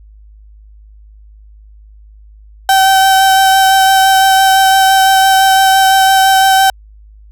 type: tone with vibrato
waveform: 35% pulse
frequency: 770 Hz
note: G5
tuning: 31 cents flat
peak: -4 dBFS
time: 2.69-6.7 s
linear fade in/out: 2 ms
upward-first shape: sine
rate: 5.9 Hz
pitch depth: 11 cents each way
effects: added 52 Hz sine -36 dBFS peak until 7.31 s